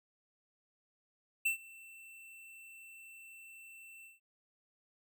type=tone with ADSR envelope; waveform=square; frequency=2682 Hz; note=E7; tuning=29 cents sharp; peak=-28 dBFS; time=1.45-4.2 s; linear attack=10 ms; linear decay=110 ms; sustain=-24 dB; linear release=160 ms; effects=none